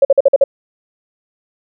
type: tone bursts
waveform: sine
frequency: 551 Hz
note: C#5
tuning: 11 cents flat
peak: -4 dBFS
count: 6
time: 0.02-0.44 s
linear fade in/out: 5 ms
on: 30 ms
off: 48 ms
effects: none